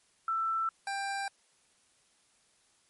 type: tone pair in turn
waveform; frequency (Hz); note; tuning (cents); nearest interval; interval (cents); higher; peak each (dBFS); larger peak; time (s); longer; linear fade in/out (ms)
sine / 25% pulse; 1331 / 791.4; E6 / G5; +16 / +16; major sixth; 900; first; -28 / -29; first; 0.28-0.69 / 0.87-1.28; neither; 2
effects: white hiss -68 dBFS RMS until 2.89 s + MP3 48 kbps